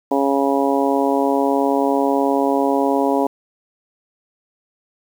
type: harmonic tone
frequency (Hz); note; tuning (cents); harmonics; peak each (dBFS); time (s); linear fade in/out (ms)
138.5; C#3; -1; 2 / 3 / 4 / 5 / 6 / 7; -19 / -21 / -22 / -23 / -24 / -24; 0.11-3.27; 5
effects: 7-bit